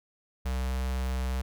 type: tone with notch filter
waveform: square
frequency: 64.4 Hz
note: C2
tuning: 27 cents flat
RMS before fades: -30 dBFS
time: 0.45-1.42 s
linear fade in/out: 10 ms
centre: 290 Hz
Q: 1.3
effects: none